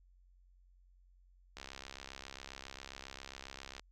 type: click train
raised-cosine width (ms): 0.2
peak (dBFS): -28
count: 151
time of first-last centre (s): 1.57-3.796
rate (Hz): 67.4
effects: added 45 Hz sine -62 dBFS peak until 3.91 s